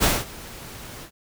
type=noise with ADSR envelope; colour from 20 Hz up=pink; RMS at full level=-17 dBFS; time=0-1.11 s; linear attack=34 ms; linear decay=210 ms; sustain=-22 dB; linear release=78 ms; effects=none